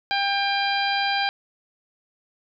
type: harmonic tone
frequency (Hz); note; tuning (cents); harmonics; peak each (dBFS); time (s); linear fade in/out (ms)
797; G5; +28; 1 / 2 / 3 / 4 / 5 / 6; -24 / -27 / -29 / -30 / -31 / -32; 0.11-1.29; 0
effects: none